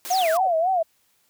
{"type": "high-pass noise", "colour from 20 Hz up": "white", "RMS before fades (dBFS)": -34, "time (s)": [0.05, 0.37], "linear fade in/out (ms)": 0, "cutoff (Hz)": 320, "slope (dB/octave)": 12}
{"type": "tone with vibrato", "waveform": "sine", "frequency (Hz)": 698.5, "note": "F5", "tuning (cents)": 0, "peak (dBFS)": -18, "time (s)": [0.1, 0.83], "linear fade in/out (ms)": 10, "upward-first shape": "sine", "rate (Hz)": 3.7, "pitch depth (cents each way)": 160}
{"type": "exponential sweep", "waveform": "sine", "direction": "down", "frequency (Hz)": [7040, 511], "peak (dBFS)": -27, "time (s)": [0.1, 0.48], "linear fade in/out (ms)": 10}
{"effects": ["white hiss -65 dBFS RMS until 1.29 s"]}